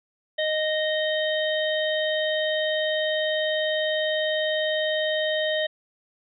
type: harmonic tone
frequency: 620 Hz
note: D#5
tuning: 6 cents flat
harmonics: 1 / 3 / 5 / 6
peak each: -24 / -29 / -31 / -32 dBFS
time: 0.38-5.67 s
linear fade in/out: 10 ms
effects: none